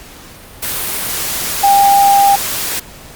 sine tone in noise, 798 Hz, G5, 31 cents sharp, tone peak -6 dBFS, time 1.63-2.36 s, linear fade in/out 10 ms, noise white, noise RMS -19 dBFS, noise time 0.62-2.8 s, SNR +10 dB, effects pink hiss -36 dBFS RMS until 3.15 s + Opus 48 kbps

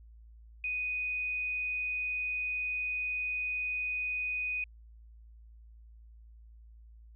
sine tone, 2489 Hz, D#7, in tune, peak -31 dBFS, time 0.64-4.64 s, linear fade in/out 2 ms, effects added 56 Hz sine -51 dBFS peak until 7.15 s

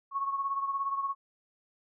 sine beating tone pair, 1100 / 1117 Hz, C#6 / C#6, -14 / +13 cents, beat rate 17 Hz, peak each -30 / -37 dBFS, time 0.11-1.15 s, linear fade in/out 50 ms, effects none

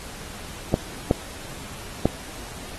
clicks, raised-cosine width 2 ms, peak -3 dBFS, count 3, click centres 0.741 / 1.111 / 2.056 s, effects pink hiss -39 dBFS RMS until 2.78 s + AAC 32 kbps

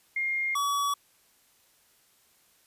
sine / square tone pair in turn, 2125 / 1136.8 Hz, C7 / C#6, +26 / +43 cents, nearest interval major seventh, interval 1083 cents, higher first, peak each -26 dBFS, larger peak neither, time 0.16-0.55 / 0.55-0.94 s, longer neither, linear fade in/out 5 ms, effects white hiss -64 dBFS RMS until 2.66 s + resampled to 32000 Hz

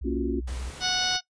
sine tone with vibrato, 62.6 Hz, B1, 24 cents sharp, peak -31 dBFS, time 0.01-0.7 s, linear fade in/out 10 ms, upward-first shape triangle, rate 12 Hz, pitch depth 110 cents each way
sine chord, Gb major seventh, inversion first, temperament just, 231.2 / 277.5 / 346.9 / 370 Hz, Bb3 / Db4 / F4 / Gb4, -14 / +2 / -12 / 0 cents, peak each -32 / -29 / -31 / -32 dBFS, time 0.04-0.41 s, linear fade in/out 20 ms
pink noise, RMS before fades -42 dBFS, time 0.47-1.17 s, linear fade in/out 10 ms
harmonic tone, 736 Hz, F#5, 9 cents flat, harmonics 1 / 2 / 3 / 4 / 5 / 6 / 7 / 8, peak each -32 / -31 / -36 / -32 / -30 / -32 / -30 / -34 dBFS, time 0.8-1.21 s, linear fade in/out 50 ms
effects noise-tail reverb RT60 0.1 s tail -19 dB re dry + resampled to 22050 Hz

